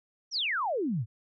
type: exponential sweep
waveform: sine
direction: down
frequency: 5990 to 97 Hz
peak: -27 dBFS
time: 0.31-1.06 s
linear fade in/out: 50 ms
effects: none